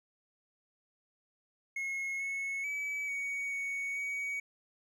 triangle tone with pitch steps, 2170 / 2194 / 2289 / 2243 / 2229 / 2255 Hz, C#7 / C#7 / D7 / C#7 / C#7 / C#7, -37 / -18 / -45 / +20 / +9 / +29 cents, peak -32 dBFS, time 1.76-4.4 s, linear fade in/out 5 ms, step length 440 ms, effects none

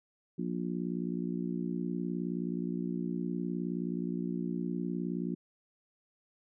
harmonic tone, 59.3 Hz, A#1, 30 cents sharp, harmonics 3 / 4 / 5 / 6, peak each -35 / -37 / -39 / -41 dBFS, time 0.38-5.35 s, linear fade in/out 10 ms, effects none

